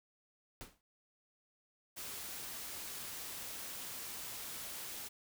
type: noise with exponential decay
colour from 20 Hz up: pink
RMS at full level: -45 dBFS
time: 0.61-0.81 s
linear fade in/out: 0 ms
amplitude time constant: 43 ms
type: noise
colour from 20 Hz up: white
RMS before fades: -45 dBFS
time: 1.96-5.09 s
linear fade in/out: 20 ms
effects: none